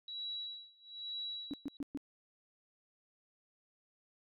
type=tone with tremolo; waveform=sine; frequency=3903 Hz; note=B7; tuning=21 cents flat; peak=-38 dBFS; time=0.08-1.77 s; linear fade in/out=2 ms; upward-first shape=sine; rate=1.1 Hz; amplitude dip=95%
type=tone bursts; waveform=sine; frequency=281.6 Hz; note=C#4; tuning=27 cents sharp; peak=-36 dBFS; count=4; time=1.51-1.974 s; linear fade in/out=0 ms; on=26 ms; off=120 ms
effects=none